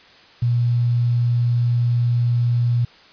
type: tone with quantisation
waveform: sine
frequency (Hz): 120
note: B2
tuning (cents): -49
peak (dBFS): -15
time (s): 0.42-2.85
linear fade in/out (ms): 5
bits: 7
effects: white hiss -48 dBFS RMS until 3.12 s + resampled to 11025 Hz

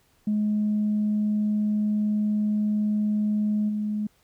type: tone with level steps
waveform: sine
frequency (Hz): 210.7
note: G#3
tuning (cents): +25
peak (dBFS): -20 / -24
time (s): 0.27-4.07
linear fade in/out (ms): 5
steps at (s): 3.68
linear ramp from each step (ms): 20
effects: tanh soft clip ceiling -17 dBFS + pink hiss -64 dBFS RMS until 4.23 s

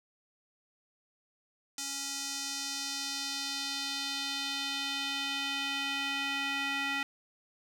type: tone with band-pass filter sweep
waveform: square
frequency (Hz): 277.2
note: C#4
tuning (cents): 0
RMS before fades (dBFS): -35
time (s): 1.78-7.03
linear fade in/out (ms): 2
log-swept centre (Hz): 6500 to 2300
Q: 1.9
effects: 9-bit

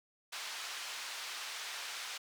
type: band-pass noise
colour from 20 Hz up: white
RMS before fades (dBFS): -43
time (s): 0.32-2.18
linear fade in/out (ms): 10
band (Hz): 910 to 4800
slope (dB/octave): 12
effects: none

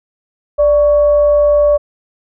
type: tone with frequency modulation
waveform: sine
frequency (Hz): 587.3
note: D5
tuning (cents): 0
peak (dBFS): -7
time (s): 0.58-1.78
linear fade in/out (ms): 20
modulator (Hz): 530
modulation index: 0.25
effects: none

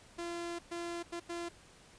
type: tone bursts at uneven times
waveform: sawtooth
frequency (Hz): 342.7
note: F4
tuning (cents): -33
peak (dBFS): -34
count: 4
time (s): 0.18-0.59 / 0.71-1.03 / 1.12-1.2 / 1.29-1.49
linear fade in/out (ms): 10
effects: pink hiss -59 dBFS RMS until 1.98 s + resampled to 22050 Hz

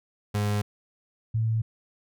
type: tone pair in turn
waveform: 35% pulse / sine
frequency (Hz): 103.6 / 111.9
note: G#2 / A2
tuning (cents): -4 / +30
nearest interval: minor second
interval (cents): 134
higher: second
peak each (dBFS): -22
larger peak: neither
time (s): 0.34-0.62 / 1.34-1.62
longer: neither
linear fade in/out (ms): 10
effects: none

